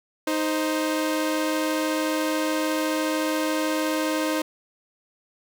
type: tone pair together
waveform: sawtooth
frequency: 311.2 / 523.3 Hz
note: D#4 / C5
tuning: 0 / 0 cents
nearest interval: major sixth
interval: 900 cents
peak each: -20 / -24 dBFS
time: 0.27-4.42 s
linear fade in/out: 5 ms
effects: none